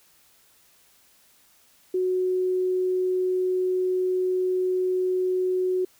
sine tone, 368.5 Hz, F#4, 7 cents flat, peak -21 dBFS, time 1.94-5.85 s, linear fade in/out 5 ms, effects white hiss -59 dBFS RMS until 5.99 s

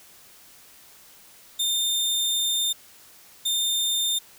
sawtooth tone bursts at uneven times, 3616 Hz, A7, 47 cents sharp, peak -19 dBFS, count 2, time 1.59-2.73 / 3.45-4.19 s, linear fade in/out 10 ms, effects white hiss -51 dBFS RMS until 4.38 s

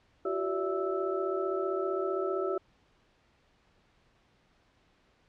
sine tone cluster, 348.6 / 384 / 575 / 661 / 1314 Hz, F4 / G4 / D5 / E5 / E6, -3 / -36 / -37 / +5 / -6 cents, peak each -37 / -31 / -37 / -38 / -37 dBFS, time 0.25-2.58 s, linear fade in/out 5 ms, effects pink hiss -67 dBFS RMS until 5.28 s + low-pass 4000 Hz 12 dB/octave

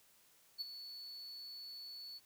triangle tone with ADSR envelope, 4435 Hz, C#8, in tune, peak -35 dBFS, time 0.58-2.2 s, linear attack 31 ms, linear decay 17 ms, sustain -11 dB, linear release 34 ms, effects white hiss -68 dBFS RMS until 2.25 s

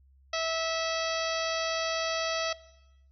harmonic tone, 652 Hz, E5, 19 cents flat, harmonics 1 / 2 / 3 / 4 / 5 / 6 / 7 / 8 / 9, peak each -32 / -35 / -37 / -38 / -39 / -40 / -40 / -41 / -42 dBFS, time 0.33-2.53 s, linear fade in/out 5 ms, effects noise-tail reverb RT60 0.9 s tail -18 dB re dry + added 67 Hz sine -57 dBFS peak until 3.11 s

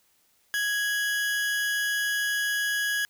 40% pulse tone pair together, 1661.2 / 2960 Hz, G#6 / F#7, 0 / 0 cents, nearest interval minor seventh, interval 1000 cents, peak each -24 / -36 dBFS, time 0.54-3.05 s, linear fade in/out 0 ms, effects white hiss -66 dBFS RMS until 3.09 s

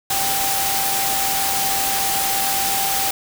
sine tone in noise, 784 Hz, G5, in tune, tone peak -24 dBFS, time 0.1-3.11 s, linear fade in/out 5 ms, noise white, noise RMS -21 dBFS, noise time 0.1-3.11 s, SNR -6 dB, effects none

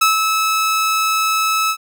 sawtooth tone with ADSR envelope, 1300 Hz, E6, 24 cents flat, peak -6 dBFS, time 0.01-1.77 s, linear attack 9 ms, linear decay 140 ms, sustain -5 dB, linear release 71 ms, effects none

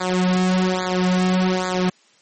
sawtooth tone with flanger, 183.8 Hz, F#3, 11 cents flat, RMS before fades -19 dBFS, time 0-1.9 s, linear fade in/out 10 ms, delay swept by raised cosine 0.35 to 3.45 ms, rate 1.2 Hz, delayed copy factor -1, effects white hiss -56 dBFS RMS until 2.21 s + MP3 32 kbps

